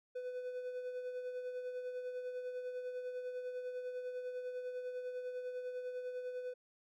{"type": "tone with tremolo", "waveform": "triangle", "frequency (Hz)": 500, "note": "B4", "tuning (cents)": 21, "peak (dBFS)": -36, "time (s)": [0.15, 6.54], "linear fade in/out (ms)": 10, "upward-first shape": "sine", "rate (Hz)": 10, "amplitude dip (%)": 45, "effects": []}